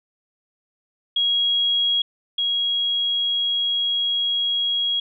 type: tone pair in turn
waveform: sine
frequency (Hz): 3300 / 3300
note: G#7 / G#7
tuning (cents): -12 / -12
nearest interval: unison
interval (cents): 0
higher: neither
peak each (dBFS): -17 / -19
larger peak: first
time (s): 1.16-2.02 / 2.38-5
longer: second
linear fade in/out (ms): 5
effects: none